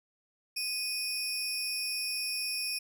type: tone pair together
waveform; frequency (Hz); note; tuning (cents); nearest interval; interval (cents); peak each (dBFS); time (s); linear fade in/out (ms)
30% pulse; 2489 / 5432; D#7 / F8; 0 / -49; octave + major second; 1351; -33 / -30; 0.56-2.79; 10
effects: none